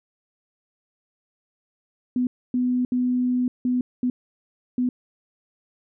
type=tone bursts at uneven times; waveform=sine; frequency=249.3 Hz; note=B3; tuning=16 cents sharp; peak=-19 dBFS; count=6; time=2.16-2.27 / 2.54-2.85 / 2.92-3.48 / 3.65-3.81 / 4.03-4.1 / 4.78-4.89 s; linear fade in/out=2 ms; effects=none